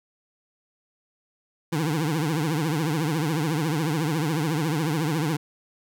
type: tone with vibrato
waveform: 25% pulse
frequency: 155.56 Hz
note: D#3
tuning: in tune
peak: -19 dBFS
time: 1.72-5.37 s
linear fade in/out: 10 ms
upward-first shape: triangle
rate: 14 Hz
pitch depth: 180 cents each way
effects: none